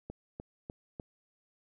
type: click train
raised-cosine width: 2 ms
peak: -27 dBFS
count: 4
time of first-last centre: 0.1-0.998 s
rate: 3.34 Hz
effects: none